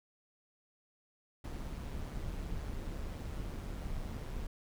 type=noise with amplitude modulation; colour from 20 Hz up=brown; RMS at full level=-38 dBFS; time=1.44-4.47 s; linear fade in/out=5 ms; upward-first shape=sine; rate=145 Hz; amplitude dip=45%; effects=none